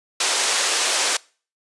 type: band-pass noise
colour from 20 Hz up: white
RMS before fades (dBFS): -21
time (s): 0.2-1.17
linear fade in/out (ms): 5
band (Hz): 370 to 8400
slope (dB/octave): 24
effects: noise-tail reverb RT60 0.4 s tail -24 dB re dry + resampled to 24000 Hz